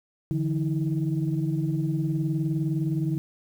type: tone cluster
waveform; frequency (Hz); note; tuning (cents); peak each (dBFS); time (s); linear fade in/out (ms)
sine; 147.1 / 166.6 / 322.2; D3 / E3 / E4; +3 / +19 / -39; -25 / -29 / -29; 0.31-3.18; 0
effects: tanh soft clip ceiling -15 dBFS + 9-bit